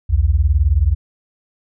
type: beating tone pair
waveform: sine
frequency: 62.9 / 81.9 Hz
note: B1 / E2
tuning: +32 / -11 cents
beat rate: 19 Hz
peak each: -14 dBFS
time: 0.09-0.95 s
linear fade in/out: 20 ms
effects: none